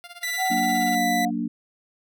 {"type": "tone with tremolo", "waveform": "10% pulse", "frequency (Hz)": 698.5, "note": "F5", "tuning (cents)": 0, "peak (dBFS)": -29, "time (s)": [0.04, 0.95], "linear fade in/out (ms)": 0, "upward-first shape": "sine", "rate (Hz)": 17, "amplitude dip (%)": 85}
{"type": "tone", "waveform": "sawtooth", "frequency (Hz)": 1984, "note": "B6", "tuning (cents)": 7, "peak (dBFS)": -22, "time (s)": [0.23, 1.25], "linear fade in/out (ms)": 2}
{"type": "tone with pitch glide", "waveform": "sine", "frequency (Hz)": [750, 714.5], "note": ["F#5", "F5"], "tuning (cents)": [23, 39], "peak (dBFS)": -22, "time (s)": [0.37, 1.31], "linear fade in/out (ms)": 50, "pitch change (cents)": -84, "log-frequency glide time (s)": [0.7, 1.03]}
{"type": "chord", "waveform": "sine", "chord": "Gb augmented", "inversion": "none", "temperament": "equal", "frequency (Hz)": [185, 233.1, 293.7], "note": ["Gb3", "Bb3", "D4"], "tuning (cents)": [0, 0, 0], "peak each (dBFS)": [-31, -26, -29], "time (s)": [0.5, 1.48], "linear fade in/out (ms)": 10}
{"effects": []}